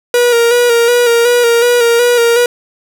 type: tone with vibrato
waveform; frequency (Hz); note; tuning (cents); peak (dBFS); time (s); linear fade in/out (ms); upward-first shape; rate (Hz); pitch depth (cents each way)
45% pulse; 475.9; A#4; +36; -7; 0.14-2.46; 2; square; 2.7; 31
effects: none